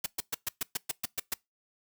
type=noise bursts; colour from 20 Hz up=white; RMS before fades=-31 dBFS; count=10; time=0.04-1.34 s; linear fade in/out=5 ms; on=22 ms; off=120 ms; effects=noise-tail reverb RT60 0.2 s tail -24 dB re dry